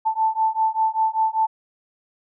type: beating tone pair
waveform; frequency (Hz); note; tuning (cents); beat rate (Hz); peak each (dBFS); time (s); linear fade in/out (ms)
sine; 880 / 885.1; A5 / A5; 0 / +10; 5.1; -21; 0.05-1.47; 20
effects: none